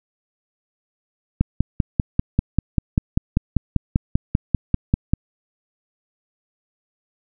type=click train; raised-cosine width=5 ms; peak=-3 dBFS; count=20; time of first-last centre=1.41-5.135 s; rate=5.1 Hz; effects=none